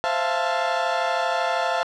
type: chord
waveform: 30% pulse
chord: F major seventh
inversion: second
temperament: equal with one note detuned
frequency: 523.3 / 665.8 / 698.5 / 880 Hz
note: C5 / E5 / F5 / A5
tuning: 0 / +17 / 0 / 0 cents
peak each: -26 / -24 / -23 / -24 dBFS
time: 0.04-1.83 s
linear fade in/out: 0 ms
effects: low-pass 4000 Hz 12 dB/octave